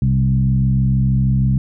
sine tone with frequency modulation, 129.1 Hz, C3, 23 cents flat, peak -12 dBFS, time 0.02-1.58 s, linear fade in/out 2 ms, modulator 66.4 Hz, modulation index 0.92, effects none

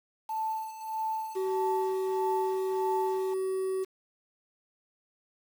sine tone with tremolo, 880 Hz, A5, in tune, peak -28 dBFS, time 0.29-3.34 s, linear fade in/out 5 ms, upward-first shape sine, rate 1.6 Hz, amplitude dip 75%
triangle tone, 379.2 Hz, F#4, 43 cents sharp, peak -26 dBFS, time 1.35-3.85 s, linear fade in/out 20 ms
effects 8-bit

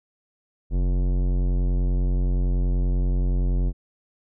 sine tone with tanh clipping, 45.25 Hz, F#1, 38 cents flat, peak -21 dBFS, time 0.7-3.73 s, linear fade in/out 50 ms, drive 17 dB, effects none

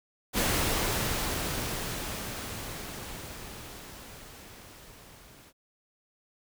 pink noise with level ramp, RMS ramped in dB -26 to -54 dBFS, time 0.33-5.53 s, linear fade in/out 50 ms, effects none

